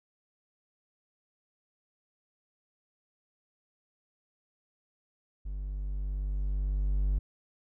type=tone with level ramp; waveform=triangle; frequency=49 Hz; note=G1; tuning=in tune; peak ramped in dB=-32 to -22 dBFS; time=5.45-7.19 s; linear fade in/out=10 ms; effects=none